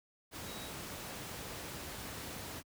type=tone in noise; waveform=sine; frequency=3838 Hz; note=A#7; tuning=50 cents sharp; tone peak=-51 dBFS; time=0.44-0.72 s; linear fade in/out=50 ms; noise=pink; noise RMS=-44 dBFS; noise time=0.31-2.63 s; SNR=-10 dB; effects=high-pass 60 Hz 12 dB/octave